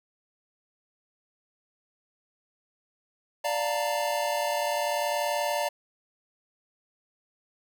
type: chord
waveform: square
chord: Bb major seventh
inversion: first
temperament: equal with one note detuned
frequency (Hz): 587.3 / 698.5 / 891.8 / 932.3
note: D5 / F5 / A5 / Bb5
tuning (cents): 0 / 0 / +23 / 0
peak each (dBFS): -30 / -33 / -34 / -34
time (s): 3.44-5.69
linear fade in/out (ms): 10
effects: none